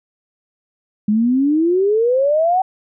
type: exponential sweep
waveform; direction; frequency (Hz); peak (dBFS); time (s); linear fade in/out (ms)
sine; up; 205.1 to 768; -12; 1.08-2.62; 5
effects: none